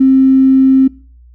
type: tone with tanh clipping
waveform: triangle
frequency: 265.1 Hz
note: C4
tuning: 23 cents sharp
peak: -4 dBFS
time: 0-0.88 s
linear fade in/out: 10 ms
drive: 3 dB
effects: noise-tail reverb RT60 0.4 s tail -23 dB re dry + added 60 Hz sine -38 dBFS peak until 1.34 s